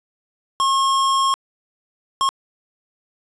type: tone bursts at uneven times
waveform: square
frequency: 1080 Hz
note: C#6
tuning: 45 cents flat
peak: -16 dBFS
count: 2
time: 0.6-1.34 / 2.21-2.29 s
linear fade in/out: 0 ms
effects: resampled to 22050 Hz + 9-bit